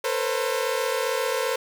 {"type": "tone cluster", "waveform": "sawtooth", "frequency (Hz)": [452.4, 499.9, 535], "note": ["A4", "B4", "C5"], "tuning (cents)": [48, 21, 38], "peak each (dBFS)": -24, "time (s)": [0.04, 1.56], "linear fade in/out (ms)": 5, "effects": []}